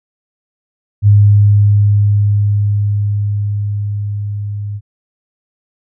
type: tone with level ramp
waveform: sine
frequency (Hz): 102.8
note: G#2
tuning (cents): -17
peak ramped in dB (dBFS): -3 to -19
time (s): 1.02-4.81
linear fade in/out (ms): 50
effects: none